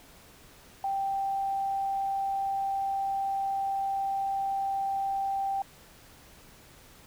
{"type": "tone", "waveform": "sine", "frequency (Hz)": 784, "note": "G5", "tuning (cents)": 0, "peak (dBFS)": -27, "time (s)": [0.84, 5.62], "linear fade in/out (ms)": 2, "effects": ["pink hiss -54 dBFS RMS until 7.06 s"]}